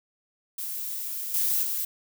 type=noise with level steps; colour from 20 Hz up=violet; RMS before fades=-33 / -25 / -29 dBFS; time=0.58-1.85 s; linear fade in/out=5 ms; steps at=1.34 / 1.63 s; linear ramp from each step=2 ms; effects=none